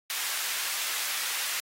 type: high-pass noise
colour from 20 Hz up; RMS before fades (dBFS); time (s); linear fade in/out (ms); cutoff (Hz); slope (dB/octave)
pink; -32; 0.1-1.6; 0; 1600; 12
effects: AAC 48 kbps